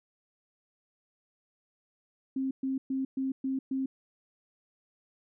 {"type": "tone bursts", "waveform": "sine", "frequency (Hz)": 266, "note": "C4", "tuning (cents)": 29, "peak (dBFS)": -28, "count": 6, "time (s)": [2.36, 3.86], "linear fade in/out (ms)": 5, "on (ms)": 150, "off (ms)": 120, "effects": []}